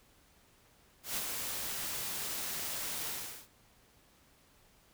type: noise with ADSR envelope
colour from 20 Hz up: white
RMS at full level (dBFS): -34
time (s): 1.03-3.48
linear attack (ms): 140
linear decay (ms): 34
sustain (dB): -4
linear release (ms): 390
effects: pink hiss -65 dBFS RMS until 4.93 s